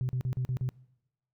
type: tone bursts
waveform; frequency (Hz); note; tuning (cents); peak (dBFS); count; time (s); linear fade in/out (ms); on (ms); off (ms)
sine; 127.1; C3; -50; -26; 6; 0.01-0.69; 0; 80; 40
effects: noise-tail reverb RT60 0.9 s tail -24 dB re dry + tanh soft clip ceiling -24 dBFS